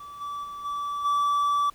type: tone with level steps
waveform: triangle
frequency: 1156 Hz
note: D6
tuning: 28 cents flat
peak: -37 / -29 / -33 / -26 / -19 dBFS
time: 0-1.7 s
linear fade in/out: 5 ms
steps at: 0.2 / 0.43 / 0.64 / 1.04 s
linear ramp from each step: 20 ms
effects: pink hiss -56 dBFS RMS until 1.74 s